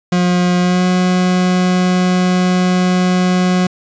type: tone with pitch glide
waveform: 40% pulse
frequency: 178.7 to 182.03 Hz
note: F3 to F#3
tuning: +40 to -28 cents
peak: -10 dBFS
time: 0.12-3.67 s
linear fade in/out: 5 ms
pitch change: +32 cents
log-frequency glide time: 0.61-0.84 s
effects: resampled to 16000 Hz + 7-bit